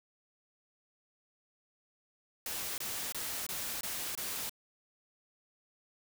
white noise bursts, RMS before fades -38 dBFS, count 6, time 2.46-4.495 s, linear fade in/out 2 ms, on 320 ms, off 23 ms, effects none

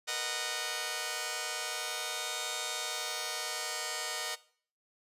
5% pulse chord, B major seventh, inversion third, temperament just, 463 / 493.9 / 617.4 / 740.8 Hz, A#4 / B4 / D#5 / F#5, -12 / 0 / -14 / +2 cents, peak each -30 / -32 / -27 / -27 dBFS, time 0.07-4.36 s, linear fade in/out 20 ms, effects noise-tail reverb RT60 0.5 s tail -19 dB re dry + resampled to 32000 Hz

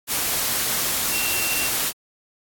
sine tone in noise, 2731 Hz, F7, 39 cents flat, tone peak -26 dBFS, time 1.1-1.71 s, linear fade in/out 50 ms, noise white, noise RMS -23 dBFS, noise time 0.07-1.93 s, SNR -6 dB, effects AAC 64 kbps

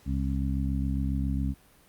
harmonic tone, 67.3 Hz, C2, 49 cents sharp, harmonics 1 / 2 / 3 / 4, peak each -28 / -32 / -33 / -34 dBFS, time 0.05-1.55 s, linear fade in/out 50 ms, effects pink hiss -59 dBFS RMS until 1.88 s + Opus 48 kbps

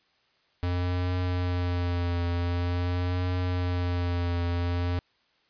square tone with vibrato, 88.5 Hz, F2, 23 cents sharp, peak -26 dBFS, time 0.63-4.99 s, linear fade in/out 0 ms, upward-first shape triangle, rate 0.46 Hz, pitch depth 40 cents each way, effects white hiss -67 dBFS RMS until 5.49 s + resampled to 11025 Hz

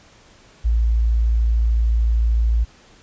sine tone, 56.7 Hz, A#1, 47 cents flat, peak -14 dBFS, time 0.64-2.65 s, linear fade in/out 20 ms, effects pink hiss -50 dBFS RMS until 3.02 s + resampled to 16000 Hz

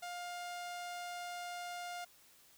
sawtooth tone with low-pass filter, 706 Hz, F5, 19 cents sharp, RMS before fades -44 dBFS, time 0.02-2.05 s, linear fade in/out 10 ms, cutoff 10000 Hz, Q 0.82, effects white hiss -64 dBFS RMS until 2.57 s

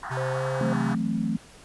pink band-pass noise, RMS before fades -35 dBFS, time 0.03-0.95 s, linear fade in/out 2 ms, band 700 to 1800 Hz, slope 96 dB/octave
square tone with pitch glide, 130 to 133.81 Hz, C3 to C3, -11 to +39 cents, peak -30 dBFS, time 0.1-0.95 s, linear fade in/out 20 ms, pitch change +50 cents, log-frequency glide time 0.3-0.44 s
sine tone, 523.3 Hz, C5, in tune, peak -28 dBFS, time 0.17-0.73 s, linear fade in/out 2 ms
sine chord, F# half-diminished seventh, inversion third, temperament equal, 164.81 / 185 / 220 / 261.6 Hz, E3 / F#3 / A3 / C4, 0 / 0 / 0 / 0 cents, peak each -31 / -31 / -26 / -32 dBFS, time 0.61-1.37 s, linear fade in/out 2 ms
effects pink hiss -50 dBFS RMS until 1.64 s + resampled to 24000 Hz

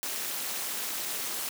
white noise with amplitude modulation, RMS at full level -30 dBFS, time 0.03-1.49 s, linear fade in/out 0 ms, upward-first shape sine, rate 239 Hz, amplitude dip 85%, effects high-pass 200 Hz 12 dB/octave

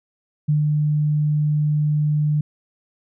sine tone with ADSR envelope, 150 Hz, D3, 37 cents sharp, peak -14 dBFS, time 0.48-2.41 s, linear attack 13 ms, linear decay 130 ms, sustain -2 dB, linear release 4 ms, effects none

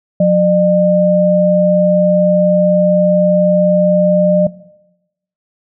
sine tone pair together, 180 / 604.2 Hz, F#3 / D5, -47 / +49 cents, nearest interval octave + major sixth, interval 2096 cents, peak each -10 dBFS, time 0.2-4.47 s, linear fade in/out 5 ms, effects noise-tail reverb RT60 0.9 s tail -19 dB re dry

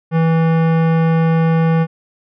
sine tone with hard clipping, 163.3 Hz, E3, 16 cents flat, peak -13 dBFS, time 0.11-1.87 s, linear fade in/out 50 ms, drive 18 dB, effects resampled to 11025 Hz

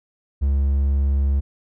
triangle tone, 69.3 Hz, C#2, in tune, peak -14 dBFS, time 0.41-1.41 s, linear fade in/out 20 ms, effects none

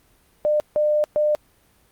sine tone bursts at uneven times, 601 Hz, D5, 40 cents sharp, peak -16 dBFS, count 3, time 0.45-0.6 / 0.76-1.04 / 1.16-1.35 s, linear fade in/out 0 ms, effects pink hiss -59 dBFS RMS until 1.91 s + Opus 32 kbps

